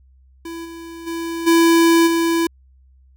square tone with level steps, 333.2 Hz, E4, 19 cents sharp, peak -29 / -33 / -24 / -11 / -16 dBFS, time 0.45-2.47 s, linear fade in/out 5 ms, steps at 0.64 / 1.06 / 1.46 / 2.06 s, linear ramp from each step 20 ms, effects added 65 Hz sine -48 dBFS peak until 3.16 s

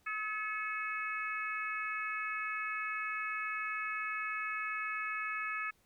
harmonic tone with a mistuned harmonic, 427.9 Hz, A4, 48 cents flat, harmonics 3 / 4 / 5 / 6, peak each -39 / -40 / -41 / -42 dBFS, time 0.06-5.71 s, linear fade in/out 10 ms, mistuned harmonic 5, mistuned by +44 cents, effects pink hiss -71 dBFS RMS until 5.85 s

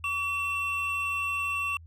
triangle tone pair together, 1139.8 / 2703 Hz, C#6 / E7, +48 / +43 cents, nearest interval octave + minor third, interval 1495 cents, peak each -31 / -27 dBFS, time 0.04-1.77 s, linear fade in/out 2 ms, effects added 82 Hz sine -46 dBFS peak until 1.86 s

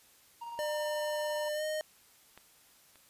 triangle tone with tremolo, 937 Hz, A#5, 9 cents sharp, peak -37 dBFS, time 0.41-1.49 s, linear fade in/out 10 ms, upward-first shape square, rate 18 Hz, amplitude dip 30%
square tone with pitch glide, 601 to 617.2 Hz, D5 to D#5, +40 to -14 cents, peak -33 dBFS, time 0.59-1.81 s, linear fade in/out 0 ms, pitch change +46 cents, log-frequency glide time 1.54-1.64 s
clicks, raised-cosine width 0.3 ms, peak -34 / -42 dBFS, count 2, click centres 2.376 / 2.957 s
effects white hiss -62 dBFS RMS until 3.09 s + resampled to 32000 Hz

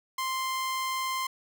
sawtooth tone, 1046.5 Hz, C6, in tune, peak -25 dBFS, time 0.18-1.27 s, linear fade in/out 5 ms, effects none

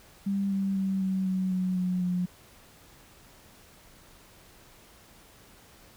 sine tone with pitch steps, 197.7 / 194.98 / 192.29 / 189.65 / 187.04 / 184.46 / 181.92 / 179.42 Hz, G3 / G3 / G3 / F#3 / F#3 / F#3 / F#3 / F3, +15 / -9 / -33 / +43 / +19 / -5 / -29 / +47 cents, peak -25 dBFS, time 0.26-2.26 s, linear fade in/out 10 ms, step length 250 ms, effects pink hiss -55 dBFS RMS until 5.96 s

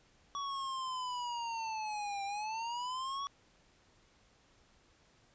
square linear two-way sweep, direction down then up, 1131 to 789 to 1131 Hz, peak -37 dBFS, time 0.35-3.27 s, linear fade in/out 0 ms, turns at 2.24 s, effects pink hiss -67 dBFS RMS until 5.34 s + resampled to 16000 Hz

